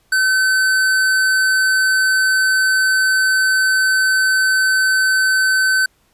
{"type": "tone with hard clipping", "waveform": "sine", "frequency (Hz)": 1528, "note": "G6", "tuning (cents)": -45, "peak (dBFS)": -14, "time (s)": [0.12, 5.86], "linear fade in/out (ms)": 5, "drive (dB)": 16, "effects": ["pink hiss -59 dBFS RMS until 6.13 s", "resampled to 32000 Hz"]}